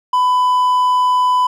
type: tone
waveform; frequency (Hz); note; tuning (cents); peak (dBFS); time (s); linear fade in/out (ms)
triangle; 1000; B5; +21; -9; 0.13-1.47; 5
effects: none